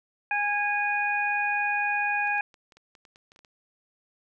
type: harmonic tone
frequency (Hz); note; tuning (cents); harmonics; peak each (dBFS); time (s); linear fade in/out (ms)
823; G#5; -16; 1 / 2 / 3; -28 / -28 / -28; 0.31-2.41; 2
type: clicks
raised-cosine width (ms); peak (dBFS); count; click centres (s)
0.2; -36; 12; 2.274 / 2.381 / 2.542 / 2.722 / 2.77 / 2.952 / 3.052 / 3.159 / 3.319 / 3.361 / 3.391 / 3.448
effects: none